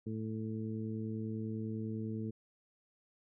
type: harmonic tone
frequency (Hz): 110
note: A2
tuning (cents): 0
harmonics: 1 / 2 / 3 / 4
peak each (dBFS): -40 / -39 / -45 / -47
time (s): 0.06-2.31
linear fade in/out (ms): 10
effects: none